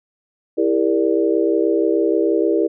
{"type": "chord", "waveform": "sine", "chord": "E half-diminished seventh", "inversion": "none", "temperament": "equal with one note detuned", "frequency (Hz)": [329.6, 399.8, 466.2, 587.3], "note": ["E4", "G4", "Bb4", "D5"], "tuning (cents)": [0, 34, 0, 0], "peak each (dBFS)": [-18, -19, -20, -24], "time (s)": [0.57, 2.68], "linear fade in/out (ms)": 20, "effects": []}